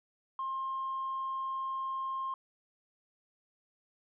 sine tone, 1063 Hz, C6, 27 cents sharp, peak -32 dBFS, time 0.39-2.34 s, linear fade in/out 2 ms, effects tanh soft clip ceiling -29 dBFS

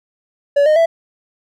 triangle tone with pitch steps, 570 / 614.4 / 662.4 Hz, C#5 / D#5 / E5, +48 / -22 / +8 cents, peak -7 dBFS, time 0.56-0.86 s, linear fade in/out 10 ms, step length 100 ms, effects none

